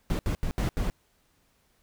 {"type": "noise bursts at uneven times", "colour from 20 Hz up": "brown", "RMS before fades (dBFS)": -27, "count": 5, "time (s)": [[0.1, 0.19], [0.26, 0.35], [0.43, 0.51], [0.58, 0.69], [0.77, 0.9]], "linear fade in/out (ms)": 0, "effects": ["pink hiss -68 dBFS RMS until 1.82 s"]}